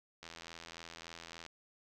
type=click train; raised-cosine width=0.2 ms; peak=-30 dBFS; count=104; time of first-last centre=0.23-1.464 s; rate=83.5 Hz; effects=none